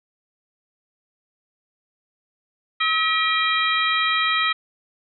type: harmonic tone with a mistuned harmonic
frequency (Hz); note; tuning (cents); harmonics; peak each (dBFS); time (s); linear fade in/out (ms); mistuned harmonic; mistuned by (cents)
642; E5; -46; 2 / 3 / 4 / 5 / 6; -22 / -24 / -25 / -26 / -27; 2.8-4.53; 10; 4; -120
effects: none